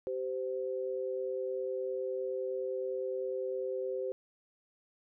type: tone pair together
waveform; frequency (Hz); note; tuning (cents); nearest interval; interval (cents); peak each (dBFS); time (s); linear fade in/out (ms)
sine; 386.6 / 516.4; G4 / C5; -24 / -23; perfect fourth; 501; -36 / -35; 0.07-4.12; 0
effects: none